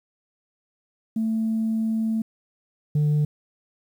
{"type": "tone pair in turn", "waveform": "sine", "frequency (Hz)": [222.3, 149.36], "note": ["A3", "D3"], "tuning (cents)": [18, 30], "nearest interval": "perfect fifth", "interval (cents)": 688, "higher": "first", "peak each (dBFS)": [-20, -15], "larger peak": "second", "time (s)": [[1.16, 2.22], [2.95, 3.25]], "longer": "first", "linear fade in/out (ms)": 5, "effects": ["tanh soft clip ceiling -17 dBFS", "9-bit"]}